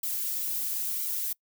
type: noise with flanger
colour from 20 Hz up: violet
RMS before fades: -31 dBFS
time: 0.03-1.33 s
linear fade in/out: 5 ms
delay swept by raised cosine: 1.1 to 6.6 ms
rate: 1 Hz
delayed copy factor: -1
effects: noise-tail reverb RT60 0.1 s tail -25 dB re dry